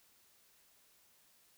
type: silence
effects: white hiss -68 dBFS RMS until 1.57 s